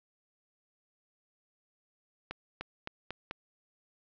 accelerating click train, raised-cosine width 0.3 ms, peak -21 dBFS, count 5, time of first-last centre 2.31-3.311 s, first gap 300 ms, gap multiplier 0.88, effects low-pass 5000 Hz 12 dB/octave

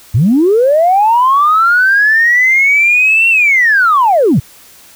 sine linear two-way sweep, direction up then down, 93.7 to 2738 to 93.7 Hz, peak -5 dBFS, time 0.14-4.4 s, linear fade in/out 10 ms, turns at 3.29 s, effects tanh soft clip ceiling -1 dBFS + white hiss -40 dBFS RMS until 4.95 s

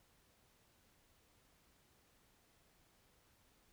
silence, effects pink hiss -72 dBFS RMS until 3.72 s

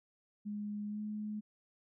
sine tone with pitch glide, 207.7 to 211.6 Hz, G#3 to G#3, 0 to +33 cents, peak -37 dBFS, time 0.45-1.41 s, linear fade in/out 20 ms, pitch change +33 cents, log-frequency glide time 0.88-1 s, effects none

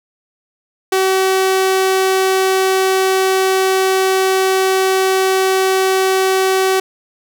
sawtooth tone, 380 Hz, F#4, 46 cents sharp, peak -8 dBFS, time 0.92-6.8 s, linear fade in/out 5 ms, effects none

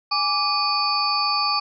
sine tone cluster, 827 / 1166 / 2464 / 4554 / 5030 Hz, G#5 / D6 / D#7 / C#8 / D#8, -8 / -13 / -17 / +46 / +18 cents, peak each -27 / -23 / -30 / -23 / -30 dBFS, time 0.11-1.6 s, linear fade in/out 10 ms, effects none

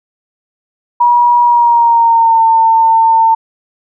sine tone with pitch glide, 961 to 901.8 Hz, B5 to A5, -48 to +42 cents, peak -5 dBFS, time 1-3.35 s, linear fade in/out 10 ms, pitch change -110 cents, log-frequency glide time 1.43-2.44 s, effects none

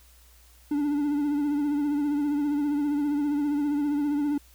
triangle tone with vibrato, 291.1 Hz, D4, 15 cents flat, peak -21 dBFS, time 0.71-4.38 s, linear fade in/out 5 ms, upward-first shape triangle, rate 15 Hz, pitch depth 56 cents each way, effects added 60 Hz sine -54 dBFS peak until 4.54 s + white hiss -58 dBFS RMS until 4.54 s

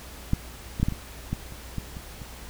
clicks, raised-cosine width 5 ms, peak -9 / -17 / -8 / -12 / -20 / -14 / -29 / -17 / -26 / -26 dBFS, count 10, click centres 0.334 / 0.799 / 0.83 / 0.885 / 0.923 / 1.33 / 1.523 / 1.783 / 1.969 / 2.218 s, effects added 60 Hz sine -44 dBFS peak until 2.49 s + pink hiss -44 dBFS RMS until 2.49 s

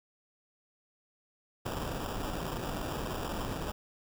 pink noise with sample-and-hold, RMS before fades -36 dBFS, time 1.65-3.72 s, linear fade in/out 10 ms, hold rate 2100 Hz, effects none

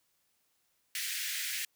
pink high-pass noise, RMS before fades -36 dBFS, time 0.95-1.65 s, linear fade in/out 2 ms, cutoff 1700 Hz, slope 48 dB/octave, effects white hiss -75 dBFS RMS until 1.75 s

